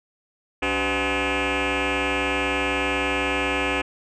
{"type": "tone with frequency modulation", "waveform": "sine", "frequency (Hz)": 1047, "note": "C6", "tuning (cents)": 1, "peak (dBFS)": -18, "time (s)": [0.62, 3.82], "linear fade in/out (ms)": 10, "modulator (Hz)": 222, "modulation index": 7.9, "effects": ["tanh soft clip ceiling -20 dBFS"]}